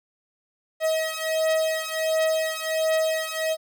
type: beating tone pair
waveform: 45% pulse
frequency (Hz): 636 / 637.4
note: D#5 / D#5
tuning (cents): +38 / +42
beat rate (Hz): 1.4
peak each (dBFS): -25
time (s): 0.8-3.57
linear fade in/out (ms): 50
effects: none